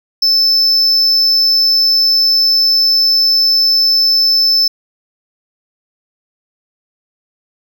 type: tone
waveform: triangle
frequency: 5270 Hz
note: E8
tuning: 1 cent flat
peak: -7 dBFS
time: 0.22-4.68 s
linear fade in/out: 5 ms
effects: none